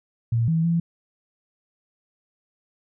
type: tone with pitch steps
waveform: sine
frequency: 115.9 / 162.9 / 168.3 Hz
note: A#2 / E3 / E3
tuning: -10 / -20 / +36 cents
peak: -18 dBFS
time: 0.32-0.8 s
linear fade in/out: 5 ms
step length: 160 ms
effects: none